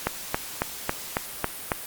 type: click train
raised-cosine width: 0.5 ms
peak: -7 dBFS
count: 7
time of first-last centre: 0.07-1.718 s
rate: 3.64 Hz
effects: white hiss -37 dBFS RMS until 1.86 s + Opus 48 kbps